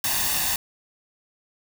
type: noise with comb filter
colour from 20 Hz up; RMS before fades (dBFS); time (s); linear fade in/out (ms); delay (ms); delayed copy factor
white; -24; 0.04-0.56; 2; 1.1; +0.7
effects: none